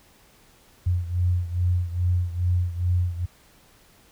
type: beating tone pair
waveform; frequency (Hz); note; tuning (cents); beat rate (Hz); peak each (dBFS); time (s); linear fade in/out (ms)
sine; 88.3 / 90.7; F2 / F#2; +20 / -34; 2.4; -22 / -26; 0.86-3.26; 10
effects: pink hiss -56 dBFS RMS until 4.11 s